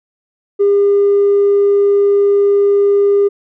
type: tone with tanh clipping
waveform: triangle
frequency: 403 Hz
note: G4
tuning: 48 cents sharp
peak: -8 dBFS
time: 0.59-3.29 s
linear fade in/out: 20 ms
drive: 5 dB
effects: none